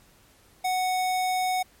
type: tone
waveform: square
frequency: 740 Hz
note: F#5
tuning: in tune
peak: -24 dBFS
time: 0.64-1.63 s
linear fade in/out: 10 ms
effects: pink hiss -58 dBFS RMS until 1.8 s + MP3 64 kbps